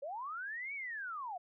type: linear two-way sweep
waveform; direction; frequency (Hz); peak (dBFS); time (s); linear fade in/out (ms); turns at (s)
sine; up then down; 523.3 to 2300 to 679; -39; 0.02-1.38; 10; 0.74
effects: none